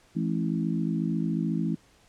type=harmonic tone with a mistuned harmonic; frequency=54 Hz; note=A1; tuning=32 cents flat; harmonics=3 / 4 / 5 / 6; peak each=-28 / -30 / -32 / -34 dBFS; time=0.15-1.76 s; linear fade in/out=20 ms; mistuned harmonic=3; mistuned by=+59 cents; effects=pink hiss -60 dBFS RMS until 2.08 s + low-pass 9000 Hz 12 dB/octave